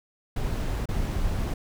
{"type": "noise with dropouts", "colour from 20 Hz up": "brown", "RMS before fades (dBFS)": -27, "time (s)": [0.36, 1.54], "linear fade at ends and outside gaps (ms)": 5, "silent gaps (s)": [0.857, 0.887], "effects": []}